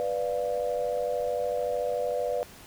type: chord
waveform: sine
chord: B diminished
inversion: none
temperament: equal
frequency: 493.9 / 587.3 / 698.5 Hz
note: B4 / D5 / F5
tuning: 0 / 0 / 0 cents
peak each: -29 / -30 / -34 dBFS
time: 0-2.43 s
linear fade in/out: 0 ms
effects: pink hiss -49 dBFS RMS until 2.66 s